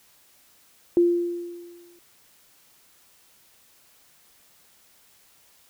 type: tone with exponential decay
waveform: sine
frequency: 346.8 Hz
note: F4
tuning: 12 cents flat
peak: -13 dBFS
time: 0.97-1.99 s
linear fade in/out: 1 ms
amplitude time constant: 220 ms
effects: white hiss -58 dBFS RMS until 5.69 s